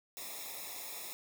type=noise with comb filter; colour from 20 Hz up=white; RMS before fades=-44 dBFS; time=0.17-1.13 s; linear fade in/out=0 ms; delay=0.66 ms; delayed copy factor=-0.95; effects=none